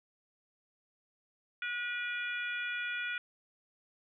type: harmonic tone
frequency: 484.4 Hz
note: B4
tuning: 34 cents flat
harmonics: 3 / 4 / 5 / 6 / 7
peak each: -36 / -44 / -39 / -50 / -46 dBFS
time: 1.62-3.18 s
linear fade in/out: 2 ms
effects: none